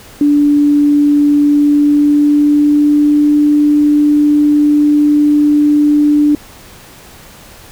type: tone with pitch glide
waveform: sine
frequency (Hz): 291.2 to 295.3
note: D4 to D4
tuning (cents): -15 to +10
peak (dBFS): -6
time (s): 0.21-6.35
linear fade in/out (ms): 2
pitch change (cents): +25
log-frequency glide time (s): 1.42-3.33
effects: pink hiss -37 dBFS RMS until 7.71 s